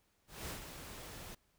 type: noise with ADSR envelope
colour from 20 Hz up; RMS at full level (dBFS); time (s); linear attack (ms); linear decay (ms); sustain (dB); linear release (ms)
pink; -42; 0.27-1.35; 220; 110; -7; 8
effects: pink hiss -75 dBFS RMS until 1.58 s